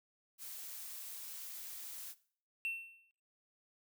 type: noise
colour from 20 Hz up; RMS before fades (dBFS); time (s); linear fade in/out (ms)
blue; -47; 0.38-2.15; 50
type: tone with exponential decay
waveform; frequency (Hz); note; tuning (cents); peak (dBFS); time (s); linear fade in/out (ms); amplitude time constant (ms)
triangle; 2700; E7; +41; -32; 2.65-3.11; 0; 100
effects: noise-tail reverb RT60 0.5 s tail -18 dB re dry